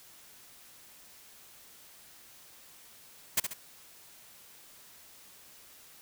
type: noise with echo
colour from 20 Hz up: white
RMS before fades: -26 dBFS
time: 3.37-3.4 s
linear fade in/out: 5 ms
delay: 68 ms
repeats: 2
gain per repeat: -7 dB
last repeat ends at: 3.536 s
effects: white hiss -55 dBFS RMS until 6.01 s